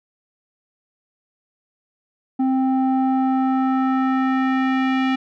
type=tone with low-pass filter sweep; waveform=square; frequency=262.5 Hz; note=C4; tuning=6 cents sharp; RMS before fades=-19 dBFS; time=2.39-5.16 s; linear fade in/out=10 ms; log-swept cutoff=600 to 2600 Hz; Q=1.8; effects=none